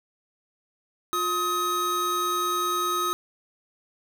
square tone pair together, 355 / 1265 Hz, F4 / D#6, +28 / +28 cents, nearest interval octave + minor seventh, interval 2200 cents, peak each -32 / -25 dBFS, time 1.13-3.13 s, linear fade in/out 0 ms, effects none

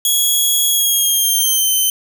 5% pulse tone with pitch glide, 3337 to 3078 Hz, G#7 to G7, +8 to -32 cents, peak -5 dBFS, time 0.05-1.9 s, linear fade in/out 2 ms, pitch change -140 cents, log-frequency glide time 0.69-1.72 s, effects none

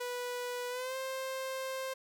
sawtooth tone with pitch glide, 491.5 to 526.8 Hz, B4 to C5, -8 to +12 cents, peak -32 dBFS, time 0-1.94 s, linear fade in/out 10 ms, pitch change +120 cents, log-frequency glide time 0.69-0.96 s, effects none

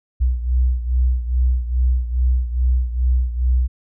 sine beating tone pair, 61.74 / 64.14 Hz, B1 / C2, 0 / -34 cents, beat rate 2.4 Hz, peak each -16 / -21 dBFS, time 0.2-3.68 s, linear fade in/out 20 ms, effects none

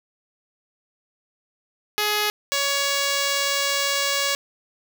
5% pulse tone pair in turn, 420 / 560.6 Hz, G#4 / C#5, +19 / +19 cents, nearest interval perfect fourth, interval 500 cents, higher second, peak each -9 dBFS, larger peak neither, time 1.98-2.3 / 2.52-4.35 s, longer second, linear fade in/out 0 ms, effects none

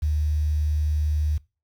sine tone with quantisation, 75.6 Hz, D#2, 49 cents flat, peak -20 dBFS, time 0.02-1.38 s, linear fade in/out 10 ms, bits 8, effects noise-tail reverb RT60 0.3 s tail -22 dB re dry

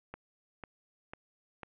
click train, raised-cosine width 0.5 ms, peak -27 dBFS, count 4, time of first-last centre 0.14-1.633 s, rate 2.01 Hz, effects resampled to 8000 Hz + 9-bit

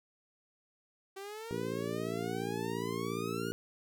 sawtooth exponential sweep, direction up, 383.5 to 1460 Hz, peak -38 dBFS, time 1.16-3.52 s, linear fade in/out 10 ms
harmonic tone, 57.2 Hz, A#1, 32 cents flat, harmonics 2 / 3 / 4 / 5 / 6 / 7 / 8, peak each -44 / -42 / -43 / -43 / -43 / -39 / -42 dBFS, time 1.51-3.52 s, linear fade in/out 0 ms
effects none

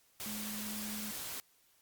sine tone in noise, 211.9 Hz, G#3, 35 cents sharp, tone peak -42 dBFS, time 0.26-1.11 s, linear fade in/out 0 ms, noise white, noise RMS -42 dBFS, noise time 0.2-1.4 s, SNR -3 dB, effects white hiss -69 dBFS RMS until 1.81 s + Opus 48 kbps

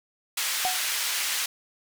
pink band-pass noise, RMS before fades -28 dBFS, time 0.37-1.46 s, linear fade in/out 5 ms, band 1900 to 16000 Hz, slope 12 dB/octave
sine tone with exponential decay, 741 Hz, F#5, 2 cents sharp, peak -21 dBFS, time 0.65-0.86 s, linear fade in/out 0 ms, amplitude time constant 44 ms
effects none

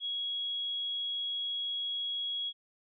sine tone, 3322 Hz, G#7, in tune, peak -32 dBFS, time 0-2.53 s, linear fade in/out 50 ms, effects none

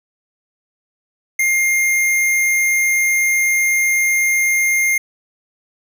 square tone, 2118 Hz, C7, 21 cents sharp, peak -14 dBFS, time 1.39-4.98 s, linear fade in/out 5 ms, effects none

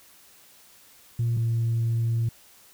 sine tone pair in turn, 117.3 / 115.28 Hz, A#2 / A#2, +11 / -19 cents, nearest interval unison, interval 30 cents, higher first, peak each -20 dBFS, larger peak neither, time 1.19-1.37 / 1.37-2.29 s, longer second, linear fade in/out 5 ms, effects tanh soft clip ceiling -19 dBFS + white hiss -54 dBFS RMS until 2.73 s

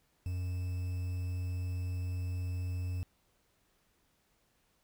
triangle tone with quantisation, 90.4 Hz, F#2, 40 cents flat, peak -31 dBFS, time 0.26-3.03 s, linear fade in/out 0 ms, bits 9, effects pink hiss -73 dBFS RMS until 4.83 s

